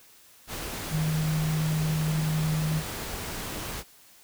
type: tone in noise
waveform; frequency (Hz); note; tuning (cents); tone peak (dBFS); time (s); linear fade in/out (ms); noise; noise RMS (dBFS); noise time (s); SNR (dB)
sine; 156; D#3; +5; -24; 0.9-2.83; 50; pink; -35; 0.47-3.84; +8
effects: white hiss -55 dBFS RMS until 4.23 s